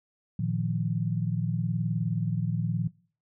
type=chord; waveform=sine; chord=Bb suspended fourth; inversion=none; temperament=equal with one note detuned; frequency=114.8 / 155.56 / 174.61 Hz; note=Bb2 / Eb3 / F3; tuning=-26 / 0 / 0 cents; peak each=-30 dBFS; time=0.39-2.88 s; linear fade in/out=5 ms; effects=noise-tail reverb RT60 0.4 s tail -20 dB re dry